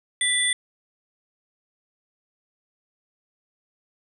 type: tone cluster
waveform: sine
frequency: 1980 / 3475 / 8830 Hz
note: B6 / A7 / C#9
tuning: +4 / -22 / -8 cents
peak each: -24 dBFS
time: 0.21-0.53 s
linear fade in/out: 2 ms
effects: none